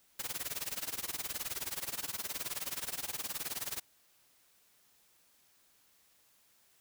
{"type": "noise with tremolo", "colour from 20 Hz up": "white", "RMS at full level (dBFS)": -36, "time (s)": [0.19, 3.8], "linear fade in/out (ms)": 5, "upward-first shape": "sine", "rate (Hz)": 19, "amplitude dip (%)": 90, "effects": ["white hiss -68 dBFS RMS until 6.8 s"]}